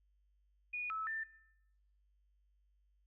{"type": "tone with pitch steps", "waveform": "sine", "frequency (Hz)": [2457, 1302, 1784], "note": ["D#7", "E6", "A6"], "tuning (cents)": [-22, -22, 23], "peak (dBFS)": -37, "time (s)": [0.73, 1.24], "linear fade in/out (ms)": 10, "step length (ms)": 170, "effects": ["noise-tail reverb RT60 0.9 s tail -23 dB re dry", "added 50 Hz sine -70 dBFS peak until 3.06 s"]}